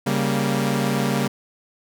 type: chord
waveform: sawtooth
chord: G diminished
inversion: second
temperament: equal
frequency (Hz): 138.59 / 196 / 233.1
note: Db3 / G3 / Bb3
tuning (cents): 0 / 0 / 0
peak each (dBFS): -20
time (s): 0.06-1.28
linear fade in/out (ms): 10
effects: none